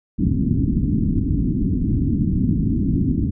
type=low-pass noise; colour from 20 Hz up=white; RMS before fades=-19 dBFS; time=0.18-3.31 s; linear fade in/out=20 ms; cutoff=290 Hz; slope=48 dB/octave; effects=none